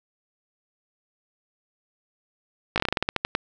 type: slowing click train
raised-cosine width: 0.3 ms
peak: -6 dBFS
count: 13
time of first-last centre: 2.76-3.351 s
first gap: 18 ms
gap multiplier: 1.17
effects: none